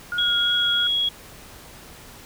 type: tone with vibrato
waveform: sine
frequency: 1426 Hz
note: F6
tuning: 36 cents sharp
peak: -24 dBFS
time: 0.12-0.87 s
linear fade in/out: 2 ms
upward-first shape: triangle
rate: 2.9 Hz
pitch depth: 15 cents each way
type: tone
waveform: sine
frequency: 3322 Hz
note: G#7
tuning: in tune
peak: -19 dBFS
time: 0.18-1.09 s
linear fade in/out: 5 ms
effects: pink hiss -44 dBFS RMS until 2.25 s